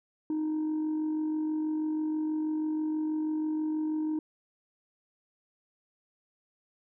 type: tone with amplitude modulation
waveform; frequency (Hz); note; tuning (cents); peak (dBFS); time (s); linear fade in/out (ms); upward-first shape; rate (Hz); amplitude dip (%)
sine; 310; D#4; -6; -24; 0.3-4.19; 2; sine; 46.2; 35
effects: tanh soft clip ceiling -26 dBFS